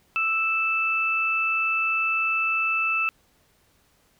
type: tone pair together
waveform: sine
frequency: 1318.5 / 2637 Hz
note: E6 / E7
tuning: 0 / 0 cents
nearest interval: octave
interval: 1200 cents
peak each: -27 / -22 dBFS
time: 0.16-3.09 s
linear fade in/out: 0 ms
effects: pink hiss -63 dBFS RMS until 4.19 s